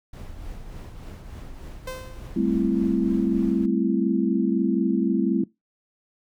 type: noise with tremolo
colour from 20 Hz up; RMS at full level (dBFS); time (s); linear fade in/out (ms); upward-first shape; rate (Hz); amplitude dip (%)
brown; -36; 0.13-3.66; 5; triangle; 3.4; 45
type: tone with exponential decay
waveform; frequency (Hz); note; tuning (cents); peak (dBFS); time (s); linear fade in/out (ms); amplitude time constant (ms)
sawtooth; 516; C5; -24; -26; 1.87-2.43; 5; 120
type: chord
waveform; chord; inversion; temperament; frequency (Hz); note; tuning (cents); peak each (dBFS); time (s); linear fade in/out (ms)
sine; A minor seventh; third; equal with one note detuned; 196 / 220 / 261.6 / 334.2; G3 / A3 / C4 / E4; 0 / 0 / 0 / +24; -25; 2.36-5.44; 5
effects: noise-tail reverb RT60 0.2 s tail -23 dB re dry